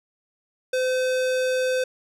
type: tone with low-pass filter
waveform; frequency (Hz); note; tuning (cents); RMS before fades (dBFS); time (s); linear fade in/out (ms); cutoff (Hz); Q
square; 512; C5; -38; -23; 0.73-1.84; 5; 10000; 0.58
effects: none